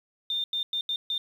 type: tone bursts at uneven times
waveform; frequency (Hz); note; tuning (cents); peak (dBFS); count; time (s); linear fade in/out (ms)
sine; 3611; A7; +44; -26; 5; 0.3-0.44 / 0.53-0.63 / 0.73-0.81 / 0.89-0.96 / 1.1-1.18; 2
effects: 9-bit